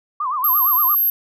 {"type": "tone with vibrato", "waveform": "sine", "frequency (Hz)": 1108.7, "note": "C#6", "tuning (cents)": 0, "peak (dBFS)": -19, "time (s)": [0.2, 0.95], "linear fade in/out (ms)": 5, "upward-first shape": "sine", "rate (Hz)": 8.7, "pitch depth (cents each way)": 180}
{"type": "tone", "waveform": "sine", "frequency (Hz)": 12544, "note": "G9", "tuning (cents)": 0, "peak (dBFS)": -14, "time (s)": [0.44, 1.1], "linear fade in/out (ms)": 2}
{"effects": []}